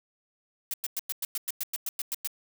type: noise bursts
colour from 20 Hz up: blue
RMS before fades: -31 dBFS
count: 13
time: 0.71-2.274 s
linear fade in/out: 2 ms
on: 28 ms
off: 100 ms
effects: none